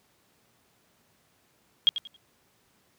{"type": "tone with echo", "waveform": "sine", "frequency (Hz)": 3258, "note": "G#7", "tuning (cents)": -34, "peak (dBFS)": -15, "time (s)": [1.87, 1.89], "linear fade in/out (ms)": 0, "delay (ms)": 91, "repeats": 3, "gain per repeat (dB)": -12, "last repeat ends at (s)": 2.163, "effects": ["pink hiss -66 dBFS RMS until 2.98 s", "high-pass 100 Hz 12 dB/octave"]}